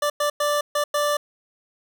25% pulse tone bursts at uneven times, 587.3 Hz, D5, in tune, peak -16 dBFS, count 5, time 0.02-0.1 / 0.2-0.3 / 0.4-0.61 / 0.75-0.84 / 0.94-1.17 s, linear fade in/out 5 ms, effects none

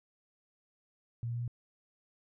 sine tone with pitch steps, 117.4 / 118.42 / 119.45 / 120.49 Hz, A#2 / A#2 / A#2 / B2, +13 / +28 / +43 / -42 cents, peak -33 dBFS, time 1.23-1.478 s, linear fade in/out 0 ms, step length 62 ms, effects none

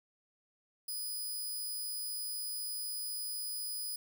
5% pulse tone, 4978 Hz, D#8, in tune, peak -30 dBFS, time 0.88-3.96 s, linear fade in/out 5 ms, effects none

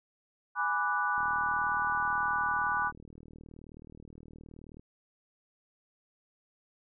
sine chord, G# half-diminished seventh, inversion none, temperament equal, 830.6 / 987.8 / 1174.7 / 1480 Hz, G#5 / B5 / D6 / F#6, 0 / 0 / 0 / 0 cents, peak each -35 / -34 / -32 / -31 dBFS, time 0.55-2.92 s, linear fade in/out 50 ms
click train, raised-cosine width 3 ms, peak -37 dBFS, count 142, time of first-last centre 1.18-4.795 s, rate 39 Hz
effects none

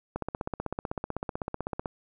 click train, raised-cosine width 1 ms, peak -17 dBFS, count 28, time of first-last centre 0.16-1.858 s, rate 15.9 Hz, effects none

